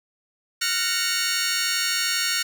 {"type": "chord", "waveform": "15% pulse", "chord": "Gb major seventh", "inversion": "third", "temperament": "just", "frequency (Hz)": [1387.5, 1480, 1850, 2220], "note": ["F6", "Gb6", "Bb6", "Db7"], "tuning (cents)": [-12, 0, -14, 2], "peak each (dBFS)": -22, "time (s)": [0.61, 2.43], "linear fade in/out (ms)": 10, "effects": []}